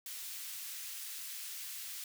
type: high-pass noise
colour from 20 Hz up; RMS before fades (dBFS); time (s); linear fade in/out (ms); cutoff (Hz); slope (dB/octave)
white; -44; 0.06-2.04; 2; 2000; 12
effects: none